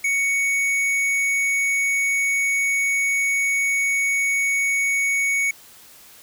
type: tone with hard clipping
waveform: triangle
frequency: 2228 Hz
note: C#7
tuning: 8 cents sharp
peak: -20 dBFS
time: 0.04-5.51 s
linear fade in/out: 5 ms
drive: 14 dB
effects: white hiss -47 dBFS RMS until 6.22 s